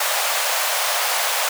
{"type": "high-pass noise", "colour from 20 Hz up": "pink", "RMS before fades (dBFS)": -21, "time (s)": [0, 1.49], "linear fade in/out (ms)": 5, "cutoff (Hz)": 560, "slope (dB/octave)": 48, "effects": []}